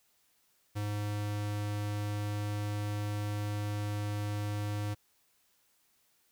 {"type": "tone", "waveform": "square", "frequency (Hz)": 103.83, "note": "G#2", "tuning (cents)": 0, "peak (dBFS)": -33, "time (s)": [0.75, 4.95], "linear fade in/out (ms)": 20, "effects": ["white hiss -71 dBFS RMS until 6.31 s"]}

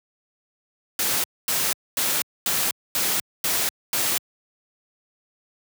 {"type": "noise bursts", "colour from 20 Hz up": "white", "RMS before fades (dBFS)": -23, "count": 7, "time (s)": [0.99, 4.18], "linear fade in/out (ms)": 2, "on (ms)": 250, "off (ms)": 240, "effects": ["high-pass 100 Hz 12 dB/octave"]}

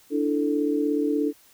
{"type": "chord", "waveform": "sine", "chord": "D suspended second", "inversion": "none", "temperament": "just", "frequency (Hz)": [293.7, 330.4, 440.5], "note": ["D4", "E4", "A4"], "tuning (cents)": [0, 4, 2], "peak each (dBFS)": [-23, -29, -26], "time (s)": [0.1, 1.33], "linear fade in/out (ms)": 50, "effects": ["white hiss -56 dBFS RMS until 1.53 s"]}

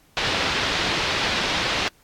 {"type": "low-pass noise", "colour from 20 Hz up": "white", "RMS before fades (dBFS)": -24, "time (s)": [0.17, 1.88], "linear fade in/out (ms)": 0, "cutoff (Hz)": 4200, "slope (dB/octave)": 24, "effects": ["pink hiss -58 dBFS RMS until 2.03 s", "AAC 64 kbps"]}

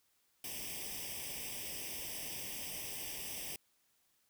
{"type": "noise with comb filter", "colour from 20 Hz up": "white", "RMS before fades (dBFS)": -43, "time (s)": [0.44, 3.56], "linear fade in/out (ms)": 2, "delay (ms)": 0.36, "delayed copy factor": 1, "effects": ["white hiss -75 dBFS RMS until 4.29 s"]}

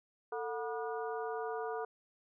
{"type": "harmonic tone with a mistuned harmonic", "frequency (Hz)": 241.8, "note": "B3", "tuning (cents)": -36, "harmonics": [2, 3, 4, 5, 6], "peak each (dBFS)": [-38, -42, -44, -46, -48], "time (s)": [0.32, 1.85], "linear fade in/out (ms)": 5, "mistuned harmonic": 2, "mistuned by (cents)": -140, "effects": []}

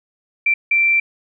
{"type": "tone bursts at uneven times", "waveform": "sine", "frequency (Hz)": 2349, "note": "D7", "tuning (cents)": 0, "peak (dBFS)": -12, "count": 2, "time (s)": [[0.46, 0.54], [0.71, 1]], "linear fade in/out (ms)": 5, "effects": []}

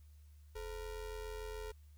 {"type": "ring-modulated tone", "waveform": "square", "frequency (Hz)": 237.5, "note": "A#3", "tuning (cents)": 33, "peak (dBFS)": -40, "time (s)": [0.55, 1.72], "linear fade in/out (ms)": 10, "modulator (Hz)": 194, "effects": ["added 74 Hz sine -56 dBFS peak until 1.97 s", "white hiss -75 dBFS RMS until 1.97 s"]}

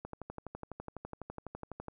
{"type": "click train", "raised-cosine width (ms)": 1, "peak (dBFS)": -27, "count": 23, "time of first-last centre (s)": [0.05, 1.883], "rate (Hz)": 12, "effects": []}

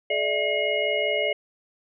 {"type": "tone cluster", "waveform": "sine", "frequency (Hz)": [426.5, 592, 657, 2145, 2898], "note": ["G#4", "D5", "E5", "C7", "F#7"], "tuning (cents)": [46, 14, -6, 42, -37], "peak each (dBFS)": [-29, -26, -30, -27, -30], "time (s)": [0.1, 1.33], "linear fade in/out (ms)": 5, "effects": []}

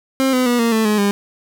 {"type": "tone with pitch steps", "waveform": "30% pulse", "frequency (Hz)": [265.6, 253.8, 242.4, 231.6, 221.3, 211.4, 202], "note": ["C4", "B3", "B3", "A#3", "A3", "G#3", "G#3"], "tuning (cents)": [26, 47, -32, -11, 10, 31, -48], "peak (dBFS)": -11, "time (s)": [0.2, 1.11], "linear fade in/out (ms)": 0, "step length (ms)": 130, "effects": []}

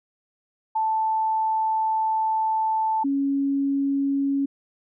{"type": "tone pair in turn", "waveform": "sine", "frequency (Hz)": [880, 277.2], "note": ["A5", "C#4"], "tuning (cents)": [0, 0], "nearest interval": "octave + minor sixth", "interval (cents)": 2000, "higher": "first", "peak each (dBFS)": -20, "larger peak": "neither", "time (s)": [[0.75, 3.04], [3.04, 4.46]], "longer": "first", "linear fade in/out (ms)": 10, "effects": []}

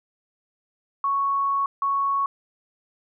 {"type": "tone bursts at uneven times", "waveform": "sine", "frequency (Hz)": 1109, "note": "C#6", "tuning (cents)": 0, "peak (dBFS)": -20, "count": 2, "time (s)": [[1.04, 1.66], [1.82, 2.26]], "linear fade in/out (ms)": 2, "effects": []}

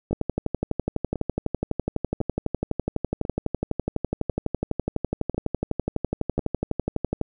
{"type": "two click trains", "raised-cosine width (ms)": 2, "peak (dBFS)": [-10, -16], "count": [86, 7], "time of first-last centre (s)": [[0.13, 7.213], [0.11, 6.393]], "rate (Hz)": [12, 0.955], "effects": []}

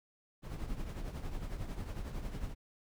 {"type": "noise with tremolo", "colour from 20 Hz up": "brown", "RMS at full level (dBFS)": -37, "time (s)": [0.42, 2.55], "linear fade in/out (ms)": 50, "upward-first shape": "triangle", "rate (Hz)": 11, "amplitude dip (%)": 65, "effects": []}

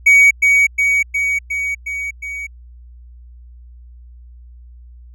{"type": "tone with echo", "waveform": "triangle", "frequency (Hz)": 2254, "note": "C#7", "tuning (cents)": 28, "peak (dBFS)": -4, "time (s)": [0.06, 0.31], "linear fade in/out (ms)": 10, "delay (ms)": 360, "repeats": 6, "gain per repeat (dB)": -3, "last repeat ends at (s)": 2.47, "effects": ["added 60 Hz sine -37 dBFS peak until 5.14 s"]}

